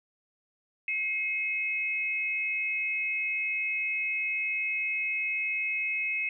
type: tone pair together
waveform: sine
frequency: 2151 / 2552 Hz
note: C7 / D#7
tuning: +47 / +43 cents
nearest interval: minor third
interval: 296 cents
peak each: -32 / -29 dBFS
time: 0.88-6.29 s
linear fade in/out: 2 ms
effects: none